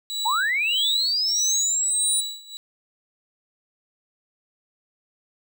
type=tone with tremolo; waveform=35% pulse; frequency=3919 Hz; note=B7; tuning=14 cents flat; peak=-22 dBFS; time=0.1-2.57 s; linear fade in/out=0 ms; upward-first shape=sine; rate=1.6 Hz; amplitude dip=90%
type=linear sweep; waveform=sine; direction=up; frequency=818 to 9370 Hz; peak=-20 dBFS; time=0.25-2.21 s; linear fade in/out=10 ms
effects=none